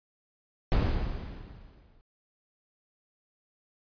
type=noise with exponential decay; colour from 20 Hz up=brown; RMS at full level=-22 dBFS; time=0.72-2.01 s; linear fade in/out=0 ms; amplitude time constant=280 ms; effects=resampled to 11025 Hz